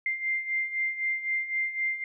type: beating tone pair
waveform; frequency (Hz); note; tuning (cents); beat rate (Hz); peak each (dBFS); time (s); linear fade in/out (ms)
sine; 2093 / 2096.9; C7 / C7; 0 / +3; 3.9; -33 / -28; 0.06-2.04; 2
effects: none